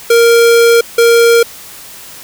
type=tone pair in turn; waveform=square; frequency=466.2 / 466.2 Hz; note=A#4 / A#4; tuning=0 / 0 cents; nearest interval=unison; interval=0 cents; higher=neither; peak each=-5 dBFS; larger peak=neither; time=0.1-0.81 / 0.98-1.43 s; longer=first; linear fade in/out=5 ms; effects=white hiss -32 dBFS RMS until 2.23 s